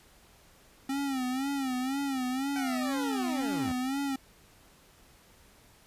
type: tone with vibrato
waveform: square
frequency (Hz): 265.8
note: C4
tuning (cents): +27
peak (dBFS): -30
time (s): 0.89-4.16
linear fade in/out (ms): 5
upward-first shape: sine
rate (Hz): 2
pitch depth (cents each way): 100
type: linear sweep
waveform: 20% pulse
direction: down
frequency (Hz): 769 to 73.42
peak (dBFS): -31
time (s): 2.56-3.72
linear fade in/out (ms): 0
effects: pink hiss -59 dBFS RMS until 5.86 s + resampled to 32000 Hz